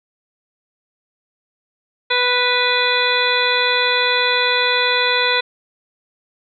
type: harmonic tone with a mistuned harmonic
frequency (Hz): 493.9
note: B4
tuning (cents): 0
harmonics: 1 / 2 / 3 / 4 / 5 / 7 / 8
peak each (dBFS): -22 / -22 / -22 / -22 / -22 / -22 / -22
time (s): 2.1-5.41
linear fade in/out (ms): 10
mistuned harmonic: 8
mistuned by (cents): +21
effects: none